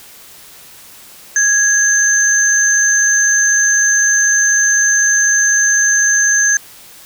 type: tone pair together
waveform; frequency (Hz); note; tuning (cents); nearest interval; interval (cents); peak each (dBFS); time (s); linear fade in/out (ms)
sine; 1661.2 / 6272; G#6 / G8; 0 / 0; octave + major seventh; 2300; -12; 1.36-6.57; 2
effects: white hiss -39 dBFS RMS until 7.05 s